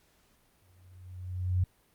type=tone with exponential growth; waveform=sine; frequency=91.1 Hz; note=F#2; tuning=26 cents flat; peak=-22 dBFS; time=0.62-1.64 s; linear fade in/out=5 ms; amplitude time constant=220 ms; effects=pink hiss -67 dBFS RMS until 1.94 s + Opus 48 kbps